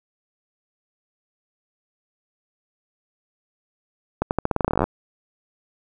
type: accelerating click train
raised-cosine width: 1 ms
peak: -6 dBFS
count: 18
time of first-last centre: 4.22-4.84 s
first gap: 89 ms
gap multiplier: 0.87
effects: 8-bit